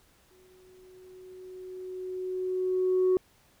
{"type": "tone with exponential growth", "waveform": "sine", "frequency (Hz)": 370, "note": "F#4", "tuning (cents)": 0, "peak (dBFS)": -18, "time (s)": [0.31, 3.17], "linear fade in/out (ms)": 1, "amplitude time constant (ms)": 620, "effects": ["tanh soft clip ceiling -18 dBFS", "pink hiss -63 dBFS RMS until 3.6 s"]}